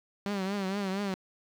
sawtooth tone with vibrato, 196 Hz, G3, in tune, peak -26 dBFS, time 0.26-1.14 s, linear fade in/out 0 ms, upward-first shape triangle, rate 4.3 Hz, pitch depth 98 cents each way, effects low-pass 6000 Hz 12 dB/octave + 9-bit

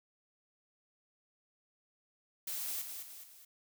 blue noise with echo, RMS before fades -39 dBFS, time 2.47-2.82 s, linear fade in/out 5 ms, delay 210 ms, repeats 3, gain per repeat -6 dB, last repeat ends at 3.45 s, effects none

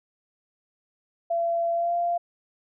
sine tone with pitch glide, 678 to 692.2 Hz, E5 to F5, +49 to -16 cents, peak -22 dBFS, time 1.3-2.18 s, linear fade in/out 10 ms, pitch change +35 cents, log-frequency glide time 1.73-1.94 s, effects none

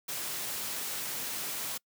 white noise, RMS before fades -36 dBFS, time 0.08-1.78 s, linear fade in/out 10 ms, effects noise-tail reverb RT60 0.1 s tail -26 dB re dry + high-pass 100 Hz 12 dB/octave

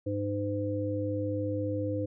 harmonic tone, 101.9 Hz, G#2, 32 cents flat, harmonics 1 / 3 / 5, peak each -33 / -33 / -33 dBFS, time 0.06-2.06 s, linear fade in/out 10 ms, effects none

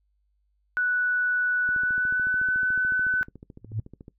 sine tone with pitch glide, 1480 to 1505.9 Hz, F#6 to F#6, 0 to +30 cents, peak -21 dBFS, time 0.77-3.23 s, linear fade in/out 0 ms, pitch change +30 cents, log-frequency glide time 1.68-2.45 s
click train, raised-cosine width 3 ms, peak -30 dBFS, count 34, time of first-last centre 1.69-4.081 s, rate 13.8 Hz
sine tone with exponential growth, 108.8 Hz, A2, 19 cents flat, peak -22 dBFS, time 3.61-3.8 s, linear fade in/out 5 ms, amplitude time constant 41 ms
effects noise-tail reverb RT60 0.1 s tail -20 dB re dry + added 50 Hz sine -67 dBFS peak until 4.18 s

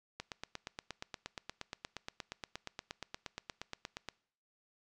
click train, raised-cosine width 0.2 ms, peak -23 dBFS, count 34, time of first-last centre 0.2-4.087 s, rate 8.49 Hz, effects noise-tail reverb RT60 0.6 s tail -23 dB re dry + resampled to 24000 Hz

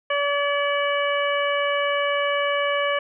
harmonic tone with a mistuned harmonic, 572 Hz, D5, 46 cents flat, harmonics 1 / 2 / 3 / 4 / 5, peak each -23 / -26 / -28 / -29 / -30 dBFS, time 0.1-2.99 s, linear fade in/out 5 ms, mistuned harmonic 5, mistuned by +49 cents, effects none

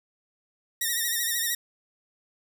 5% pulse tone with vibrato, 1864.7 Hz, A#6, in tune, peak -15 dBFS, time 0.81-1.55 s, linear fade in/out 5 ms, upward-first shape sine, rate 13 Hz, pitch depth 61 cents each way, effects none

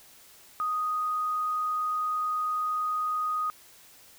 sine tone, 1244.5 Hz, D#6, in tune, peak -26 dBFS, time 0.6-3.5 s, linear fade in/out 0 ms, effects white hiss -54 dBFS RMS until 4.18 s

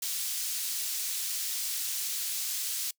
pink high-pass noise, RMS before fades -33 dBFS, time 0.02-2.91 s, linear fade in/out 5 ms, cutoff 4800 Hz, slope 12 dB/octave, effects noise-tail reverb RT60 0.1 s tail -24 dB re dry

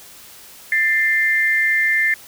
sine tone pair together, 1778 / 2093 Hz, A6 / C7, +18 / 0 cents, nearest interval minor third, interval 282 cents, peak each -17 dBFS, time 0.72-2.14 s, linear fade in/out 2 ms, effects white hiss -42 dBFS RMS until 2.27 s

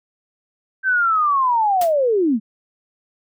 sine linear sweep, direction down, 1568 to 200 Hz, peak -14 dBFS, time 0.83-2.4 s, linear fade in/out 50 ms
white noise with exponential decay, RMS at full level -24 dBFS, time 1.81-1.94 s, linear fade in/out 5 ms, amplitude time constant 27 ms
effects none

